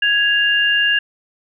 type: tone pair together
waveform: sine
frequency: 1661.7 / 2800 Hz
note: G#6 / F7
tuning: +1 / +4 cents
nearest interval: major sixth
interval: 903 cents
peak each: -15 / -16 dBFS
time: 0.02-0.99 s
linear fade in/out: 5 ms
effects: none